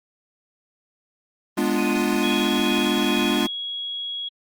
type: chord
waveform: square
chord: G# diminished seventh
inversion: none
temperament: equal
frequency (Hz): 207.7 / 246.9 / 293.7 / 349.2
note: G#3 / B3 / D4 / F4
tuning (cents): 0 / 0 / 0 / 0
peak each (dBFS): -26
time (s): 1.57-3.47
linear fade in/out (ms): 10
type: tone with tremolo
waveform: sine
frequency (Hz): 2489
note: D#7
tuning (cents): 0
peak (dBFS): -28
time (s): 1.77-3.45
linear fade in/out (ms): 10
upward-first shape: sine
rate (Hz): 2.3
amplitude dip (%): 60
type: tone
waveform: sine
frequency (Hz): 3322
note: G#7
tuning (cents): 0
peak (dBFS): -27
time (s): 2.23-4.29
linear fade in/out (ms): 10
effects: Opus 24 kbps